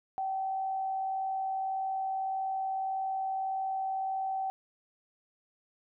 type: tone with frequency modulation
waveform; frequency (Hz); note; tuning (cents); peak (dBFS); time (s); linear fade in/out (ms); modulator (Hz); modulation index
sine; 768; G5; -36; -30; 0.18-4.5; 0; 61.7; 0.22
effects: none